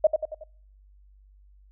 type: tone with echo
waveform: sine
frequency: 622.3 Hz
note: D#5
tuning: in tune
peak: -13 dBFS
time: 0.04-0.07 s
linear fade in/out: 5 ms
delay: 92 ms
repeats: 4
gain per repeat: -6 dB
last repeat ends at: 0.438 s
effects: noise-tail reverb RT60 0.6 s tail -26 dB re dry + added 49 Hz sine -52 dBFS peak until 1.71 s